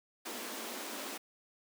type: high-pass noise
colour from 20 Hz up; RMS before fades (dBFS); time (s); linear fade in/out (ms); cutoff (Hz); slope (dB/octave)
pink; -42; 0.25-1.18; 10; 210; 96
effects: none